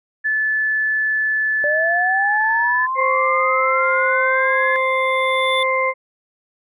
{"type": "tone", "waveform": "sine", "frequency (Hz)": 1737, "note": "A6", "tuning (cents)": -23, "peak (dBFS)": -16, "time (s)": [0.24, 2.87], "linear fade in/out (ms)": 20}
{"type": "linear sweep", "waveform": "sine", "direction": "up", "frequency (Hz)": [582, 1719], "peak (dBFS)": -19, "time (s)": [1.64, 4.76], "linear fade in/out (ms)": 0}
{"type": "harmonic tone", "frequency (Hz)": 523.3, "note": "C5", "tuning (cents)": 0, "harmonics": [1, 2, 4], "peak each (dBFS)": [-20, -20, -20], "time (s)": [2.95, 5.94], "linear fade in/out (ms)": 50}
{"type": "tone with exponential growth", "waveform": "triangle", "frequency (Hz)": 3520, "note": "A7", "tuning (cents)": 0, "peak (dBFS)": -19, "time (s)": [3.83, 5.63], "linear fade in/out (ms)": 2, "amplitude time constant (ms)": 390}
{"effects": []}